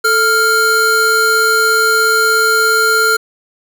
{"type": "tone pair together", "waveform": "square", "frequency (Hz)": [440, 1396.9], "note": ["A4", "F6"], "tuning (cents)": [0, 0], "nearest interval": "octave + minor sixth", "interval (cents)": 2000, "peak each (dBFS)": [-17, -11], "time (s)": [0.04, 3.17], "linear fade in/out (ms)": 10, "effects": []}